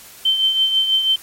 sine tone with tremolo, 3101 Hz, G7, 19 cents flat, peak -11 dBFS, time 0.25-1.16 s, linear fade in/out 5 ms, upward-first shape triangle, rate 6.1 Hz, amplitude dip 60%, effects white hiss -41 dBFS RMS until 1.22 s + MP3 64 kbps

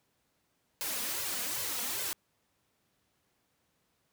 white noise with flanger, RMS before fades -35 dBFS, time 0.81-2.13 s, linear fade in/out 0 ms, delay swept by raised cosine 1.9 to 4.2 ms, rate 2.5 Hz, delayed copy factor +0.95, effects pink hiss -75 dBFS RMS until 4.12 s + high-pass 80 Hz 12 dB/octave

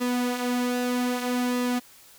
sawtooth tone with flanger, 246.9 Hz, B3, in tune, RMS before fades -26 dBFS, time 0-1.8 s, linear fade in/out 20 ms, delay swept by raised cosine 1.3 to 7.2 ms, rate 0.63 Hz, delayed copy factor -0.5, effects white hiss -52 dBFS RMS until 2.18 s

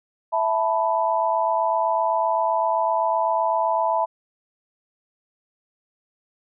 sine chord, E suspended fourth, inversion none, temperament equal, 659.3 / 880 / 987.8 Hz, E5 / A5 / B5, 0 / 0 / 0 cents, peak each -23 dBFS, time 0.32-4.06 s, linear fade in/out 20 ms, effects none

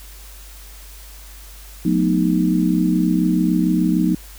sine chord, B dominant seventh, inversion second, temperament equal with one note detuned, 180.35 / 220 / 246.9 / 311.1 Hz, F#3 / A3 / B3 / D#4, -44 / 0 / 0 / 0 cents, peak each -18 / -23 / -21 / -19 dBFS, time 1.85-4.15 s, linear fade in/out 5 ms, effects added 50 Hz sine -38 dBFS peak until 4.38 s + white hiss -43 dBFS RMS until 4.38 s

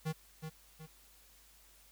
square tone with echo, 157.7 Hz, D#3, 24 cents sharp, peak -34 dBFS, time 0.05-0.13 s, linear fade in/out 20 ms, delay 370 ms, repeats 2, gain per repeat -7 dB, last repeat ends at 0.87 s, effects added 50 Hz sine -66 dBFS peak until 1.91 s + white hiss -63 dBFS RMS until 1.91 s

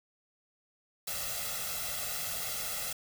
white noise with comb filter, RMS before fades -36 dBFS, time 1.07-2.93 s, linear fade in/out 5 ms, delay 1.5 ms, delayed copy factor +0.95, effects none

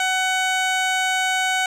15% pulse tone with low-pass filter, 750 Hz, F#5, 23 cents sharp, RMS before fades -21 dBFS, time 0-1.66 s, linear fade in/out 2 ms, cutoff 8100 Hz, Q 0.92, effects none

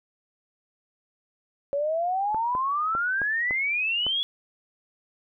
sine exponential sweep, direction up, 554.4 to 3410 Hz, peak -23 dBFS, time 1.73-4.23 s, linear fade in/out 0 ms
clicks, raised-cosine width 1 ms, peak -20 dBFS, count 6, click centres 2.346 / 2.551 / 2.951 / 3.217 / 3.509 / 4.066 s
effects none

